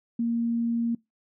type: tone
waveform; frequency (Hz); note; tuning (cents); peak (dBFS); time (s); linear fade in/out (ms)
sine; 233.1; A#3; 0; -23; 0.19-0.95; 5
effects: noise-tail reverb RT60 0.2 s tail -24 dB re dry